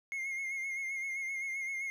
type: tone with vibrato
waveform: triangle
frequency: 2145 Hz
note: C7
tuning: 42 cents sharp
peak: -33 dBFS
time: 0.12-1.9 s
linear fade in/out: 0 ms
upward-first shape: sine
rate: 7.7 Hz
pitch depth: 40 cents each way
effects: none